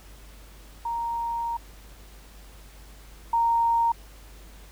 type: tone pair in turn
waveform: sine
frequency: 932.3 / 927.7 Hz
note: A#5 / A#5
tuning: 0 / -9 cents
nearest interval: unison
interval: 9 cents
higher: first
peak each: -26 / -19 dBFS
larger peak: second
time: 0.85-1.57 / 3.33-3.92 s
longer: first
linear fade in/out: 5 ms
effects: added 50 Hz sine -46 dBFS peak until 4.71 s + pink hiss -52 dBFS RMS until 4.71 s